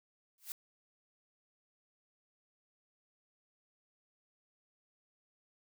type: noise with exponential growth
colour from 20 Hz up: blue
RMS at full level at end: -37 dBFS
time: 0.38-0.52 s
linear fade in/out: 1 ms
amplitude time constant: 30 ms
effects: none